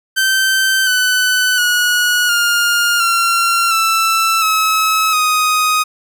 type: tone with pitch steps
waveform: sawtooth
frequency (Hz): 1549 / 1502.3 / 1457 / 1413.1 / 1370.5 / 1329.1 / 1289.1 / 1250.2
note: G6 / F#6 / F#6 / F6 / F6 / E6 / E6 / D#6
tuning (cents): -21 / +26 / -27 / +20 / -33 / +14 / -39 / +8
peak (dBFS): -8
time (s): 0.16-5.84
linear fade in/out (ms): 20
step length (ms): 710
effects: none